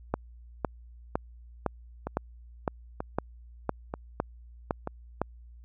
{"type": "two click trains", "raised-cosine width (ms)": 1, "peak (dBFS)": [-12, -18], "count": [11, 4], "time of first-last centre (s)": [[0.14, 5.216], [2.07, 4.874]], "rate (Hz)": [1.97, 1.07], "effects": ["added 59 Hz sine -47 dBFS peak until 5.64 s"]}